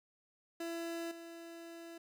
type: tone with level steps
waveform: 30% pulse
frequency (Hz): 335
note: E4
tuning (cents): +28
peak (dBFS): -36 / -45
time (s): 0.6-1.98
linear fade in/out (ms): 5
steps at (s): 1.11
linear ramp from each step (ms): 5
effects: none